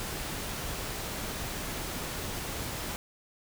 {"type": "noise", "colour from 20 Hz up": "pink", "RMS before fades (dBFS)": -36, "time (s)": [0, 2.96], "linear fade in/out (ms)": 0, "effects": []}